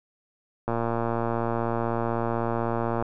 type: click train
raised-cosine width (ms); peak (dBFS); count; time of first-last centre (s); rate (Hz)
1; -13; 273; 0.68-3.025; 116
effects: none